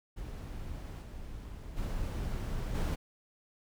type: noise with level steps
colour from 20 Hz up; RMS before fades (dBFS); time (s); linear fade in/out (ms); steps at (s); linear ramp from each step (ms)
brown; -41 / -44 / -35 / -30; 0.16-2.96; 20; 1.01 / 1.76 / 2.74; 20
effects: none